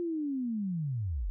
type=linear sweep; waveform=sine; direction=down; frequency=352.5 to 38.89 Hz; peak=-30 dBFS; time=0-1.3 s; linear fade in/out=0 ms; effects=none